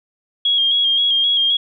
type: tone with vibrato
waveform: sine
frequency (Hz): 3270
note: G#7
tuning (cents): -28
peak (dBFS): -13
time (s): 0.45-1.57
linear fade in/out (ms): 5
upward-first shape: square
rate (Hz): 3.8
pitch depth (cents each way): 29
effects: none